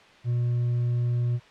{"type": "tone with hard clipping", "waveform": "sine", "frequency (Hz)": 120.9, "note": "B2", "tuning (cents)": -36, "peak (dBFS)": -23, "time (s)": [0.24, 1.4], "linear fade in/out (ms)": 50, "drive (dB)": 2, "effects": ["white hiss -52 dBFS RMS until 1.5 s", "low-pass 3000 Hz 12 dB/octave"]}